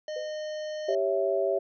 harmonic tone, 613 Hz, D#5, 26 cents flat, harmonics 1 / 3 / 5 / 7 / 9 / 10, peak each -32 / -46 / -48 / -50 / -55 / -54 dBFS, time 0.08-0.95 s, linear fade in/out 2 ms
sine tone with exponential decay, 505 Hz, B4, 39 cents sharp, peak -32 dBFS, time 0.16-0.39 s, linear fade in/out 5 ms, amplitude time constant 50 ms
sine chord, C# diminished, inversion second, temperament equal, 392 / 554.4 / 659.3 Hz, G4 / C#5 / E5, 0 / 0 / 0 cents, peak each -28 dBFS, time 0.88-1.59 s, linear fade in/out 10 ms
effects none

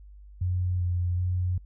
sine tone with vibrato, 89.6 Hz, F2, 45 cents sharp, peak -24 dBFS, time 0.41-1.58 s, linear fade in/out 5 ms, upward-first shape square, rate 1.3 Hz, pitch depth 17 cents each way, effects noise-tail reverb RT60 0.1 s tail -26 dB re dry + added 50 Hz sine -45 dBFS peak until 1.65 s

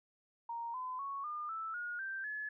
sine tone with pitch steps, 932.3 / 1016.7 / 1108.7 / 1209 / 1318.5 / 1437.8 / 1567.9 / 1709.8 Hz, A#5 / B5 / C#6 / D6 / E6 / F6 / G6 / G#6, 0 / +50 / 0 / +50 / 0 / +50 / 0 / +50 cents, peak -38 dBFS, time 0.49-2.49 s, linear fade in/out 5 ms, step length 250 ms, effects none

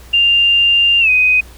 sine tone with pitch glide, 2794 to 2504 Hz, F7 to D#7, 0 to +10 cents, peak -8 dBFS, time 0.13-1.41 s, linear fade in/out 10 ms, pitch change -190 cents, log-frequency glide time 1-1.1 s, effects added 60 Hz sine -36 dBFS peak until 1.57 s + pink hiss -42 dBFS RMS until 1.57 s

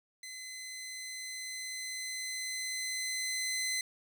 15% pulse tone with level ramp, 2039 Hz, C7, 45 cents flat, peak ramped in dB -37 to -25 dBFS, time 0.23-3.81 s, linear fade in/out 2 ms, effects none

